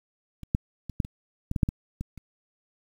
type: clicks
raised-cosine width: 5 ms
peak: -27 / -10 / -23 / -10 / -26 / -16 / -13 / -7 / -15 / -19 / -30 dBFS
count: 11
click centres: 0.433 / 0.549 / 0.897 / 1.002 / 1.049 / 1.514 / 1.562 / 1.632 / 1.689 / 2.01 / 2.177 s
effects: 8-bit